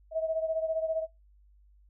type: beating tone pair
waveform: sine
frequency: 640 / 655 Hz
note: D#5 / E5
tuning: +49 / -11 cents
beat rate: 15 Hz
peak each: -29 / -33 dBFS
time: 0.11-1.07 s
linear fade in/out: 50 ms
effects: noise-tail reverb RT60 0.2 s tail -20 dB re dry + added 50 Hz sine -57 dBFS peak until 1.89 s